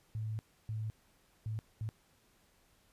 sine tone bursts at uneven times, 109.2 Hz, A2, 13 cents flat, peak -35 dBFS, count 4, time 0.15-0.39 / 0.69-0.9 / 1.46-1.59 / 1.81-1.89 s, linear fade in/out 0 ms, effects pink hiss -69 dBFS RMS until 2.92 s + resampled to 32000 Hz

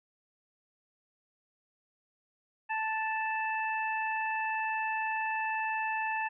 harmonic tone, 879 Hz, A5, 2 cents flat, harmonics 1 / 2 / 3, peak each -32 / -35 / -37 dBFS, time 2.69-6.29 s, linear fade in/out 20 ms, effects none

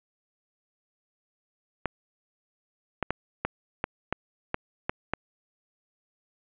clicks, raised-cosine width 0.5 ms, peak -11 dBFS, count 9, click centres 1.857 / 3.027 / 3.106 / 3.45 / 3.841 / 4.126 / 4.544 / 4.895 / 5.136 s, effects resampled to 8000 Hz + 8-bit

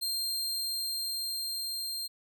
sawtooth tone with level ramp, 4186 Hz, C8, in tune, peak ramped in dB -27 to -31 dBFS, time 0.01-2.08 s, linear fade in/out 20 ms, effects none

